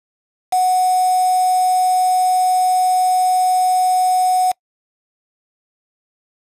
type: tone with quantisation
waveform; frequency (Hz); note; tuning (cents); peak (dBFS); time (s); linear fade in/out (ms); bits
sine; 737; F#5; -7; -12; 0.52-4.52; 10; 4
effects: noise-tail reverb RT60 0.1 s tail -26 dB re dry + resampled to 32000 Hz